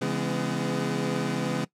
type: tone cluster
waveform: 25% pulse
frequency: 137.9 / 167.4 / 207.3 / 252.4 Hz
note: C#3 / E3 / G#3 / B3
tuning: -9 / +27 / -3 / +38 cents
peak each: -28 dBFS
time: 0.01-1.65 s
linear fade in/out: 10 ms
effects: noise-tail reverb RT60 0.1 s tail -19 dB re dry + low-pass 9000 Hz 12 dB/octave